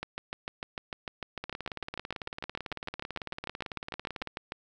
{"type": "two click trains", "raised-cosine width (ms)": 0.3, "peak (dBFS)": [-19, -20], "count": [31, 52], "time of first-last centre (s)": [[0.03, 4.521], [1.44, 4.273]], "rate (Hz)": [6.68, 18], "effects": []}